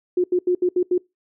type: tone bursts at uneven times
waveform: sine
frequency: 359.8 Hz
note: F#4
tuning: 48 cents flat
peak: -15 dBFS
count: 6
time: 0.17-0.24 / 0.32-0.39 / 0.47-0.55 / 0.62-0.69 / 0.76-0.83 / 0.91-0.98 s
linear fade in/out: 5 ms
effects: noise-tail reverb RT60 0.2 s tail -23 dB re dry